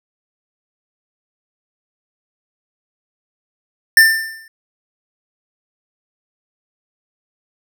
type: tone with exponential decay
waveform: square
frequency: 1789 Hz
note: A6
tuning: 28 cents sharp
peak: -3 dBFS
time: 3.97-4.48 s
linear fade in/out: 2 ms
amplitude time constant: 110 ms
effects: none